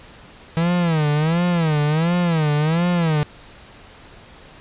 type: tone with vibrato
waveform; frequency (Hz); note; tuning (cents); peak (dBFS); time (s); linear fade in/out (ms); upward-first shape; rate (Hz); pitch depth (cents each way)
45% pulse; 161.5; E3; -35; -16; 0.57-3.23; 0; sine; 1.4; 160
effects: pink hiss -44 dBFS RMS until 4.6 s + resampled to 8000 Hz